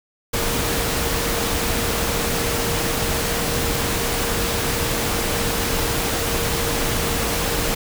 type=tone in noise; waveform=sine; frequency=466.2 Hz; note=A#4; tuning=in tune; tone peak=-29 dBFS; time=0.33-7.75 s; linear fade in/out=10 ms; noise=pink; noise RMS=-22 dBFS; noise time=0.33-7.75 s; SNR=-10 dB; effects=none